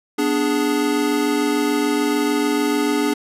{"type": "chord", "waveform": "square", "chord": "G# diminished", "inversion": "first", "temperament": "equal", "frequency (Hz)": [246.9, 293.7, 415.3], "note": ["B3", "D4", "G#4"], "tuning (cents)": [0, 0, 0], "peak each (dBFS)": [-25, -20, -23], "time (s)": [0.18, 3.14], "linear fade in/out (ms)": 10, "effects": ["resampled to 32000 Hz"]}